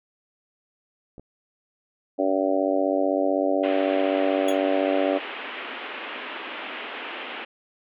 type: clicks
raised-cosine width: 2 ms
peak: -30 dBFS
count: 2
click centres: 1.181 / 1.196 s
type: harmonic tone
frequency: 95.9 Hz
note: G2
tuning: 37 cents flat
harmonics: 3 / 4 / 5 / 6 / 7 / 8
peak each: -25 / -29 / -30 / -24 / -28 / -33 dBFS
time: 2.18-5.19 s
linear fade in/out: 20 ms
type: band-pass noise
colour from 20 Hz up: white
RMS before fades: -35 dBFS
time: 3.63-7.45 s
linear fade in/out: 10 ms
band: 240 to 3100 Hz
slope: 48 dB/octave
type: tone with exponential decay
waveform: sawtooth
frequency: 3354 Hz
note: G#7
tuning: 16 cents sharp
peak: -25 dBFS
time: 4.48-4.58 s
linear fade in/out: 5 ms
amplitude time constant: 20 ms
effects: none